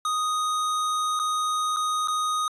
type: tone with dropouts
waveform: square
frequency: 1244.5 Hz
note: D#6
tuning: in tune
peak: -24 dBFS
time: 0.05-2.48 s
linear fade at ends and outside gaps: 2 ms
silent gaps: 1.192-1.197 / 1.763-1.768 / 2.075-2.082 s
effects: resampled to 24000 Hz